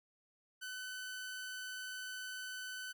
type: tone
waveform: sawtooth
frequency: 1509 Hz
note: F#6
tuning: 34 cents sharp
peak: -39 dBFS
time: 0.61-2.93 s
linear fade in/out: 20 ms
effects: none